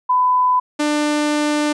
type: tone pair in turn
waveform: sine / sawtooth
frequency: 1002 / 297.9 Hz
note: B5 / D4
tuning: +25 / +25 cents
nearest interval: octave + major sixth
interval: 2100 cents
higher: first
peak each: -12 dBFS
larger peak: neither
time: 0.09-0.6 / 0.79-1.73 s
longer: second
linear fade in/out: 10 ms
effects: resampled to 22050 Hz